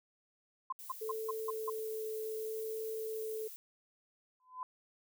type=tone bursts; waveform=sine; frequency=1046.5 Hz; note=C6; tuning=in tune; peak=-34 dBFS; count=6; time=0.7-1.7 s; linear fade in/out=5 ms; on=25 ms; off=170 ms
type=noise; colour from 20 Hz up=violet; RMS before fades=-49 dBFS; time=0.79-3.56 s; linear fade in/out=0 ms
type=tone with vibrato; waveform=sine; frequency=440 Hz; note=A4; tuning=in tune; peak=-37 dBFS; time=1.01-3.48 s; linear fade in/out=10 ms; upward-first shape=sine; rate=0.68 Hz; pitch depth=9 cents each way
type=tone with exponential growth; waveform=sine; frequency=1014 Hz; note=B5; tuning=45 cents sharp; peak=-35 dBFS; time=4.4-4.63 s; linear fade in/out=1 ms; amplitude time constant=49 ms
effects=none